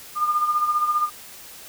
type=tone with tremolo; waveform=sine; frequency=1211 Hz; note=D#6; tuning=47 cents flat; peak=-16 dBFS; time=0.15-1.1 s; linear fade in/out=50 ms; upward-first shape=sine; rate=15 Hz; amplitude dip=60%; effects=white hiss -42 dBFS RMS until 1.68 s